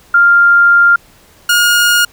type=tone pair in turn; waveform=sine / sawtooth; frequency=1396.9 / 1428.7 Hz; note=F6 / F6; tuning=0 / +39 cents; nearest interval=unison; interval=39 cents; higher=second; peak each=-4 dBFS; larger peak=neither; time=0.14-0.96 / 1.49-2.05 s; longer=first; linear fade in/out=5 ms; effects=pink hiss -45 dBFS RMS until 2.12 s

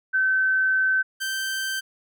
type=tone pair in turn; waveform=sine / sawtooth; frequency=1534 / 1557.2 Hz; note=G6 / G6; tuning=-38 / -12 cents; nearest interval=unison; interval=26 cents; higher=second; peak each=-18 / -22 dBFS; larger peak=first; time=0.13-1.03 / 1.2-1.81 s; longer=first; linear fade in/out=20 ms; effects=none

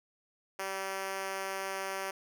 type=tone with high-pass filter; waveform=5% pulse; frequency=193 Hz; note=G3; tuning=27 cents flat; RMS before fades=-37 dBFS; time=0.59-2.11 s; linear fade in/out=5 ms; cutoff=430 Hz; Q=1.4; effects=none

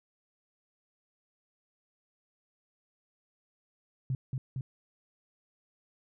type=tone with echo; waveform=sine; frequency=130.4 Hz; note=C3; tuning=5 cents flat; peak=-28 dBFS; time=4.1-4.15 s; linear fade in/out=2 ms; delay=230 ms; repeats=2; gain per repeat=-2 dB; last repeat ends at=4.61 s; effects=none

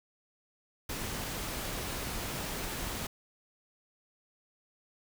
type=noise; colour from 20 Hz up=pink; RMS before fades=-37 dBFS; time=0.89-3.07 s; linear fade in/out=5 ms; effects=none

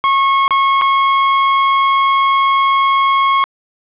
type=tone with dropouts; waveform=40% pulse; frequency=1092 Hz; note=C#6; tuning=26 cents flat; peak=-9 dBFS; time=0.04-3.44 s; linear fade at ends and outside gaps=0 ms; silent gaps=0.479-0.508 / 0.813-0.819 s; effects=resampled to 8000 Hz + 7-bit

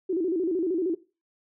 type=tone with vibrato; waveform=sine; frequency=349.2 Hz; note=F4; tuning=in tune; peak=-23 dBFS; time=0.09-0.95 s; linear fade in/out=10 ms; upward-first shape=square; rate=13 Hz; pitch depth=120 cents each way; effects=noise-tail reverb RT60 0.3 s tail -18 dB re dry

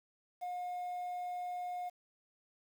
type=tone with ADSR envelope; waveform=triangle; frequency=717 Hz; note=F5; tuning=45 cents sharp; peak=-33 dBFS; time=0.41-1.9 s; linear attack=25 ms; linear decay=6 ms; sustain=-2 dB; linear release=19 ms; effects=tanh soft clip ceiling -29 dBFS + 10-bit

